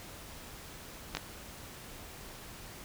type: clicks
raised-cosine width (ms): 0.2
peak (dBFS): -16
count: 2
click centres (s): 1.15 / 1.17
effects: pink hiss -48 dBFS RMS until 2.84 s